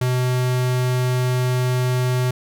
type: tone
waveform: square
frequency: 126.1 Hz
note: B2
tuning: 36 cents sharp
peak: -18 dBFS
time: 0.01-2.31 s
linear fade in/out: 5 ms
effects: none